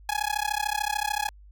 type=tone with amplitude modulation; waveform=sawtooth; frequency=837 Hz; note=G#5; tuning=13 cents sharp; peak=-18 dBFS; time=0.09-1.29 s; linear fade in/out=2 ms; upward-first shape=sine; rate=33.5 Hz; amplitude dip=100%; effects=added 50 Hz sine -47 dBFS peak until 1.51 s

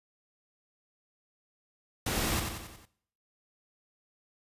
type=noise with echo; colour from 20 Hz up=pink; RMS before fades=-31 dBFS; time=2.06-2.4 s; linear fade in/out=5 ms; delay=91 ms; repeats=5; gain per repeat=-5 dB; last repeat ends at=2.855 s; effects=noise-tail reverb RT60 0.6 s tail -18 dB re dry + resampled to 32000 Hz

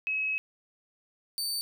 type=tone pair in turn; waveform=sine / sawtooth; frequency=2564 / 4569 Hz; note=E7 / D8; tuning=-49 / -48 cents; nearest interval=minor seventh; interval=1001 cents; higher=second; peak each=-27 dBFS; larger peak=neither; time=0.07-0.38 / 1.38-1.61 s; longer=first; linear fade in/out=0 ms; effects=none

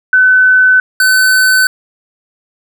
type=tone pair in turn; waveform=sine / square; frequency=1511 / 1516.3 Hz; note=F#6 / F#6; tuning=+36 / +42 cents; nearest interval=unison; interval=6 cents; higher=second; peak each=-4 / -7 dBFS; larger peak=first; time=0.13-0.8 / 1-1.67 s; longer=neither; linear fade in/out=2 ms; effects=none

